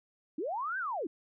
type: linear two-way sweep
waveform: sine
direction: up then down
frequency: 268.8 to 1600 to 268.8 Hz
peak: -32 dBFS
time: 0.38-1.07 s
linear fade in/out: 5 ms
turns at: 0.78 s
effects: none